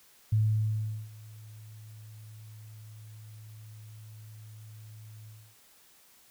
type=tone with ADSR envelope; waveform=sine; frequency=108.2 Hz; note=A2; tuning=29 cents flat; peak=-21 dBFS; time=0.32-5.56 s; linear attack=8 ms; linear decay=760 ms; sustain=-24 dB; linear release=280 ms; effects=white hiss -60 dBFS RMS until 6.3 s